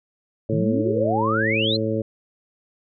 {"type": "harmonic tone", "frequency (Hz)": 110, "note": "A2", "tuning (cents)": 0, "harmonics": [1, 2, 3, 4, 5], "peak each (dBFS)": [-27, -27, -27, -27, -27], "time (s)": [0.49, 2.02], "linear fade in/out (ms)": 5}
{"type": "exponential sweep", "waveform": "sine", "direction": "up", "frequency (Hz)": [138.59, 4265], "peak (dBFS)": -21, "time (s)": [0.52, 1.77], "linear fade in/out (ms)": 10}
{"effects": []}